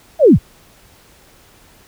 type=linear sweep; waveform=sine; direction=down; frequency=690 to 30.13 Hz; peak=-4 dBFS; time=0.19-0.39 s; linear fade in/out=50 ms; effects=pink hiss -48 dBFS RMS until 1.87 s